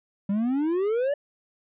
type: exponential sweep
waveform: triangle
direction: up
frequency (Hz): 193.2 to 591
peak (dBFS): -20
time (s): 0.29-1.14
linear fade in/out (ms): 5
effects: resampled to 8000 Hz